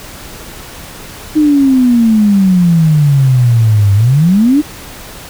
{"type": "exponential two-way sweep", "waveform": "sine", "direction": "down then up", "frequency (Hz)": [311.1, 98, 311.1], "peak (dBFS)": -5, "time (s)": [1.35, 4.62], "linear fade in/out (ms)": 20, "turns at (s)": 3.94, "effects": ["pink hiss -30 dBFS RMS until 5.29 s"]}